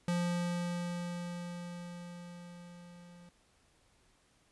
square tone with level ramp, 174.7 Hz, F3, 1 cent sharp, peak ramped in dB -30 to -54 dBFS, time 0.08-3.29 s, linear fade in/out 2 ms, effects pink hiss -69 dBFS RMS until 4.51 s + resampled to 24000 Hz

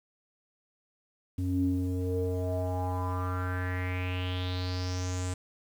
square tone with low-pass filter sweep, 91.1 Hz, F#2, 26 cents flat, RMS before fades -31 dBFS, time 1.38-5.34 s, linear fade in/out 5 ms, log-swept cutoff 220 to 8100 Hz, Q 5.8, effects 9-bit

